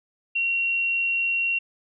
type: tone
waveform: sine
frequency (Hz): 2742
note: F7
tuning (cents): -32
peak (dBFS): -21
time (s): 0.35-1.59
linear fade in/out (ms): 10
effects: none